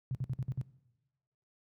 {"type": "tone bursts", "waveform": "sine", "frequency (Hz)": 130, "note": "C3", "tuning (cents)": -11, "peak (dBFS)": -31, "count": 6, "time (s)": [0.11, 0.613], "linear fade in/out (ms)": 0, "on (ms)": 38, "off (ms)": 55, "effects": ["noise-tail reverb RT60 1.0 s tail -19 dB re dry", "high-pass 60 Hz 12 dB/octave"]}